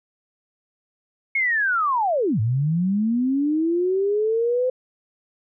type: linear two-way sweep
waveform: sine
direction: down then up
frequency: 2200 to 104 to 514 Hz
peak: -18 dBFS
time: 1.35-4.7 s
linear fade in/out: 5 ms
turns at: 2.4 s
effects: none